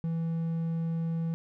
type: tone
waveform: triangle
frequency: 164.81 Hz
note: E3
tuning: in tune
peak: -26 dBFS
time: 0.04-1.34 s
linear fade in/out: 0 ms
effects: none